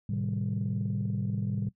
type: chord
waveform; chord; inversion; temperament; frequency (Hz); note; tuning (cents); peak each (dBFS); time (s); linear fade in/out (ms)
sine; A half-diminished seventh; none; equal; 110 / 130.81 / 155.56 / 196; A2 / C3 / Eb3 / G3; 0 / 0 / 0 / 0; -31 / -34 / -36 / -32; 0.09-1.69; 5
effects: noise-tail reverb RT60 0.1 s tail -18 dB re dry + tanh soft clip ceiling -22 dBFS